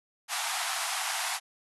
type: band-pass noise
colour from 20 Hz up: pink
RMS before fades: -32 dBFS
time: 0.28-1.4 s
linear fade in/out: 50 ms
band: 680 to 12000 Hz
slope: 96 dB/octave
effects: none